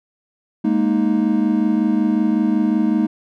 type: chord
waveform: triangle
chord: Ab suspended second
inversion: none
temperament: equal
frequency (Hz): 207.7 / 233.1 / 311.1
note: Ab3 / Bb3 / Eb4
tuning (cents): 0 / 0 / 0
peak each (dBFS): -17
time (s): 0.64-3.07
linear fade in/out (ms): 10
effects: none